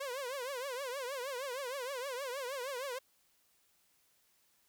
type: tone with vibrato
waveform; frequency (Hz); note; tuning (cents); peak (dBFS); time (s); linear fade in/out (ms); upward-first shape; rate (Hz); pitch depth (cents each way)
sawtooth; 524; C5; +2; -34; 0-2.99; 10; triangle; 6.4; 180
effects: white hiss -72 dBFS RMS until 4.68 s